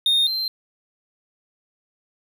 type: tone pair in turn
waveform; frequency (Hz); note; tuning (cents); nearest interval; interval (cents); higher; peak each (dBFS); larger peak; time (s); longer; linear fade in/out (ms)
triangle; 3681 / 4132; A#7 / C8; -23 / -22; major second; 201; second; -14 / -21; first; 0.06-0.27 / 0.27-0.48; neither; 2
effects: none